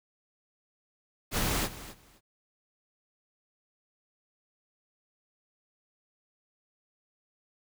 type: noise with echo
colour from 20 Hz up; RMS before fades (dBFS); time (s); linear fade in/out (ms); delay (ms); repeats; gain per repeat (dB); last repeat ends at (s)
pink; -29; 1.31-1.69; 50; 260; 2; -15; 2.21
effects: none